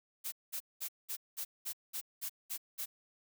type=noise bursts; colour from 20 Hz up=blue; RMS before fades=-39 dBFS; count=10; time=0.24-2.86 s; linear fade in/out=20 ms; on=82 ms; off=200 ms; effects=none